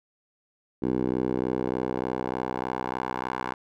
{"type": "tone with band-pass filter sweep", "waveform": "10% pulse", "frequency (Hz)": 63.3, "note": "B1", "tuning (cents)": 43, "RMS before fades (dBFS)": -29, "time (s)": [0.82, 3.54], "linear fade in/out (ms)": 10, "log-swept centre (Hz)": [330, 1100], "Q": 1.5, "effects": []}